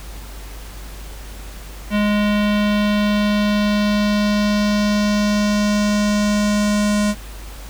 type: tone with low-pass filter sweep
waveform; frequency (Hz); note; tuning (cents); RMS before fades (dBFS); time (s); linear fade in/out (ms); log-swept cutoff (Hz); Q
square; 207.7; G#3; 0; -17; 1.9-7.15; 50; 2900 to 8300; 1.7
effects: added 50 Hz sine -32 dBFS peak until 7.69 s + pink hiss -39 dBFS RMS until 7.69 s